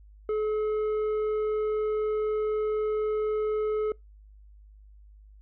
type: tone with tanh clipping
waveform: sine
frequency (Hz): 428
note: A4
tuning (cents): -48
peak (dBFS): -26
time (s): 0.29-3.92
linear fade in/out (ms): 2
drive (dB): 7
effects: noise-tail reverb RT60 0.2 s tail -25 dB re dry + added 51 Hz sine -49 dBFS peak until 5.41 s